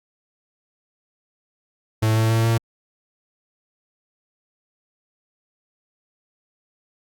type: tone with pitch steps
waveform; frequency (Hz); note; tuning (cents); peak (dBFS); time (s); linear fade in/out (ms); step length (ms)
45% pulse; 110 / 111.47 / 112.96 / 114.47; A2 / A2 / A2 / A#2; 0 / +23 / +46 / -31; -16; 2.02-2.58; 10; 140
effects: Opus 48 kbps